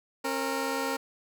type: tone pair together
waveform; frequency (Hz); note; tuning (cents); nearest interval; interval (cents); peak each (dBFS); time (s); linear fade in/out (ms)
15% pulse; 270.4 / 463.5; C#4 / A#4; -43 / -10; major sixth; 933; -25; 0.24-0.97; 10
effects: none